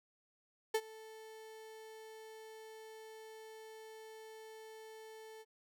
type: tone with ADSR envelope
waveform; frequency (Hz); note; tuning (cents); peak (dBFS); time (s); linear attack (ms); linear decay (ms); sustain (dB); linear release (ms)
35% pulse; 440; A4; 0; -27; 0.74-5.45; 8; 56; -22; 41
effects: none